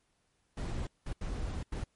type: noise bursts at uneven times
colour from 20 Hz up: brown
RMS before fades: -36 dBFS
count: 4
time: 0.57-0.87 / 1.06-1.13 / 1.21-1.63 / 1.72-1.84 s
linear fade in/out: 5 ms
effects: pink hiss -75 dBFS RMS until 1.95 s + MP3 48 kbps